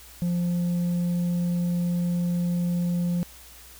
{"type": "tone with tanh clipping", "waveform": "triangle", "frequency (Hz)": 174.8, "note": "F3", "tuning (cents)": 2, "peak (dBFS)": -23, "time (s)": [0.22, 3.23], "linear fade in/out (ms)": 0, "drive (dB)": 8, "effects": ["added 60 Hz sine -51 dBFS peak until 3.79 s", "white hiss -48 dBFS RMS until 3.79 s"]}